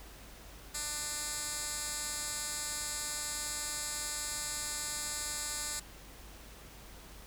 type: tone with band-pass filter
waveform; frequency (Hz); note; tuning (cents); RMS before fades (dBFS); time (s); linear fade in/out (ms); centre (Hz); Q
10% pulse; 297.2; D4; +21; -38; 0.74-5.8; 10; 8300; 1.7
effects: added 50 Hz sine -53 dBFS peak until 7.26 s + pink hiss -53 dBFS RMS until 7.26 s